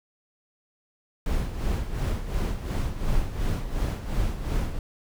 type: noise with tremolo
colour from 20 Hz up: brown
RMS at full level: -24 dBFS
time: 1.26-4.79 s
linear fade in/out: 2 ms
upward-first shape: sine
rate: 2.8 Hz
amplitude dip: 65%
effects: none